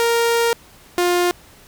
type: tone pair in turn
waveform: sawtooth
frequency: 466.2 / 353.5 Hz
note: A#4 / F4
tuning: 0 / +21 cents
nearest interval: perfect fourth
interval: 479 cents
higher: first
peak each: -11 dBFS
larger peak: neither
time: 0-0.53 / 0.98-1.31 s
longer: first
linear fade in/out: 0 ms
effects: pink hiss -47 dBFS RMS until 1.67 s